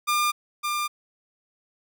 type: tone pair in turn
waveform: sawtooth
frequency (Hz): 1202 / 1197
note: D6 / D6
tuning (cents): +40 / +33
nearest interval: unison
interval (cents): 7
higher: first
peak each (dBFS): -17 / -21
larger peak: first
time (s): 0.07-0.32 / 0.63-0.88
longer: neither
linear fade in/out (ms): 20
effects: none